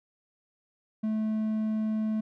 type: tone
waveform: triangle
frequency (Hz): 217.2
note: A3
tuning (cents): -22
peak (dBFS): -24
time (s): 1.03-2.21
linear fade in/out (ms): 10
effects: none